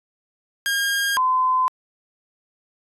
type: tone pair in turn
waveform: sawtooth / sine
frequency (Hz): 1618 / 1024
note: G#6 / C6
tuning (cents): -46 / -38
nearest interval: minor sixth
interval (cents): 792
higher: first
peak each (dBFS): -16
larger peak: neither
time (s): 0.66-1.17 / 1.17-1.68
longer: neither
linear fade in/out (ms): 0
effects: resampled to 32000 Hz